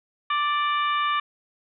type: harmonic tone with a mistuned harmonic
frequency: 587.3 Hz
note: D5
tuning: in tune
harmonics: 2 / 3 / 4 / 5 / 6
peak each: -22 / -31 / -32 / -34 / -36 dBFS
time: 0.3-1.2 s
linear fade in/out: 5 ms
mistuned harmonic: 6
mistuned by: +34 cents
effects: none